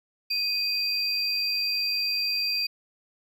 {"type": "tone pair together", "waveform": "triangle", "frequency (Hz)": [2489, 4716], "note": ["D#7", "D8"], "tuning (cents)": [0, 6], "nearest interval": "major seventh", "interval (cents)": 1106, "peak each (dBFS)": [-30, -24], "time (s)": [0.3, 2.67], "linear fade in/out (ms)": 10, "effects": []}